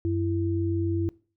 sine tone pair together, 93.9 / 334.1 Hz, F#2 / E4, +26 / +23 cents, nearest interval octave + minor seventh, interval 2197 cents, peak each -26 dBFS, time 0.05-1.09 s, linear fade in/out 0 ms, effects noise-tail reverb RT60 0.4 s tail -22 dB re dry

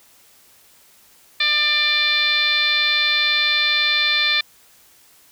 sine tone with frequency modulation, 2960 Hz, F#7, in tune, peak -15 dBFS, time 1.4-4.41 s, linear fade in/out 5 ms, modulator 586 Hz, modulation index 2.2, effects white hiss -52 dBFS RMS until 5.31 s

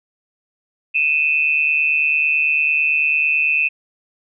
sine tone pair together, 2499 / 2648 Hz, D#7 / E7, +7 / +7 cents, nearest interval minor second, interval 100 cents, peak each -17 dBFS, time 0.94-3.69 s, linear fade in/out 20 ms, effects none

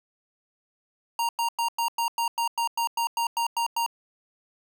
square tone bursts, 932.3 Hz, A#5, in tune, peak -24 dBFS, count 14, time 1.19-3.863 s, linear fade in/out 2 ms, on 99 ms, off 99 ms, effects none

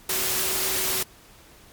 sine tone in noise, 377.5 Hz, F#4, 35 cents sharp, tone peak -36 dBFS, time 0.09-1.03 s, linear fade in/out 5 ms, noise white, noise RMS -25 dBFS, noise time 0.09-1.03 s, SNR -14 dB, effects pink hiss -51 dBFS RMS until 1.72 s + MP3 96 kbps

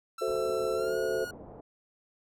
45% pulse tone with pitch glide, 1339 to 1443.4 Hz, E6 to F#6, +27 to -43 cents, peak -38 dBFS, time 0.18-1.31 s, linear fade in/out 5 ms, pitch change +130 cents, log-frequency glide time 0.75-0.96 s
sine chord, F# half-diminished seventh, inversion none, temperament equal, 370 / 440 / 523.3 / 659.3 Hz, F#4 / A4 / C5 / E5, 0 / 0 / 0 / 0 cents, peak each -34 / -31 / -32 / -37 dBFS, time 0.21-1.25 s, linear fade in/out 10 ms
white low-pass noise, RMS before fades -47 dBFS, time 0.27-1.61 s, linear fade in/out 10 ms, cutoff 700 Hz, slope 24 dB/octave
effects none

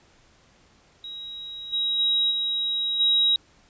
sine tone with level steps, 3825 Hz, A#7, 44 cents sharp, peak -34 / -22 / -19 / -23 / -17 dBFS, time 1.04-3.36 s, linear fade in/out 2 ms, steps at 1.72 / 1.98 / 2.3 / 2.99 s, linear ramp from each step 20 ms, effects pink hiss -58 dBFS RMS until 3.69 s + resampled to 16000 Hz

